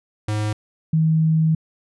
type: tone pair in turn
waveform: square / sine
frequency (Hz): 106.3 / 159.27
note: G#2 / D#3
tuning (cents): +41 / +41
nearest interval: perfect fifth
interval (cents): 700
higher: second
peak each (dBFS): -21 / -14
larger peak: second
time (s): 0.28-0.53 / 0.93-1.55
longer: second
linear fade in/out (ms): 5
effects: resampled to 24000 Hz